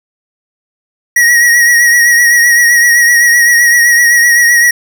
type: tone with vibrato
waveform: square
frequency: 1901 Hz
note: A#6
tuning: 33 cents sharp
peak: -5 dBFS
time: 1.16-4.71 s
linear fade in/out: 5 ms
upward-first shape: triangle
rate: 7.8 Hz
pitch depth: 45 cents each way
effects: none